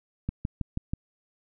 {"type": "click train", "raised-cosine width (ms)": 5, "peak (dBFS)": -16, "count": 5, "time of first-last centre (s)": [0.29, 0.935], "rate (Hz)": 6.2, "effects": []}